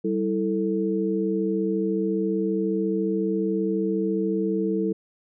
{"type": "tone cluster", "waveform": "sine", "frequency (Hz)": [193.9, 327.5, 442], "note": ["G3", "E4", "A4"], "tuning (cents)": [-19, -11, 8], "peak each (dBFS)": -26, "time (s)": [0.04, 4.93], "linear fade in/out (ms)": 10, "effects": []}